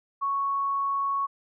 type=tone; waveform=sine; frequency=1108.7 Hz; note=C#6; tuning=in tune; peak=-24 dBFS; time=0.21-1.27 s; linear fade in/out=20 ms; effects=none